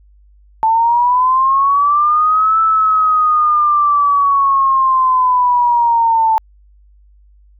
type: linear two-way sweep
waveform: sine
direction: up then down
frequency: 880 to 1318.5 to 880 Hz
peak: -9 dBFS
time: 0.63-6.38 s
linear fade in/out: 0 ms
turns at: 2.6 s
effects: added 50 Hz sine -44 dBFS peak until 7.59 s